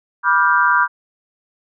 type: chord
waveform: sine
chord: G dominant seventh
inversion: first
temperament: just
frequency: 980 / 1176 / 1411.2 / 1568 Hz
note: B5 / D6 / F6 / G6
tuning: -14 / +2 / +18 / 0 cents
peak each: -17 dBFS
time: 0.23-0.88 s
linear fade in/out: 50 ms
effects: none